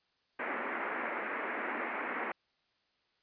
white band-pass noise, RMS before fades -37 dBFS, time 0.39-2.32 s, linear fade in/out 5 ms, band 220 to 2200 Hz, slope 48 dB/octave, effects white hiss -75 dBFS RMS until 3.22 s + resampled to 11025 Hz

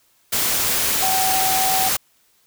sine tone in noise, 761 Hz, F#5, 48 cents sharp, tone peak -20 dBFS, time 1.02-1.89 s, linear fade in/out 10 ms, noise white, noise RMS -20 dBFS, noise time 0.32-1.97 s, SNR -3 dB, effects white hiss -60 dBFS RMS until 2.46 s

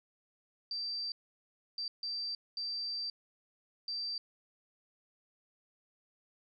sine tone bursts at uneven times, 4678 Hz, D8, 8 cents flat, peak -35 dBFS, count 5, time 0.71-1.12 / 1.78-1.88 / 2.03-2.35 / 2.57-3.1 / 3.88-4.18 s, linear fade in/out 2 ms, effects none

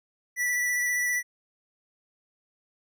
square tone with vibrato, 1963 Hz, B6, 11 cents flat, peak -25 dBFS, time 0.36-1.23 s, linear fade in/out 50 ms, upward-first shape square, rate 15 Hz, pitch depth 11 cents each way, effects none

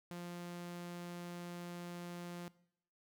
sawtooth tone, 174.61 Hz, F3, in tune, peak -40 dBFS, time 0.11-2.48 s, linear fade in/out 0 ms, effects noise-tail reverb RT60 0.7 s tail -20 dB re dry

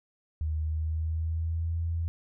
sine tone with pitch glide, 77.78 to 83.36 Hz, D#2 to E2, 0 to +20 cents, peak -27 dBFS, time 0.41-2.08 s, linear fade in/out 0 ms, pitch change +120 cents, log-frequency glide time 0.59-1.79 s, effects none

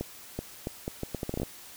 accelerating click train, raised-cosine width 2 ms, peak -18 dBFS, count 13, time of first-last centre 0.01-1.432 s, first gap 380 ms, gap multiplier 0.74, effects white hiss -48 dBFS RMS until 1.76 s

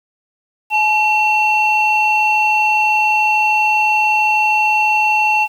sine tone pair together, 853.8 / 2713 Hz, G#5 / E7, +48 / +49 cents, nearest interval octave + minor sixth, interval 2001 cents, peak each -13 dBFS, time 0.7-5.48 s, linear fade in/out 50 ms, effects tanh soft clip ceiling -6 dBFS + 7-bit

